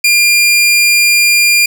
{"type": "tone", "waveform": "sawtooth", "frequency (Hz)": 2400, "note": "D7", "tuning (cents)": 37, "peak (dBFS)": -3, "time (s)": [0.04, 1.66], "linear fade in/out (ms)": 5, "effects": []}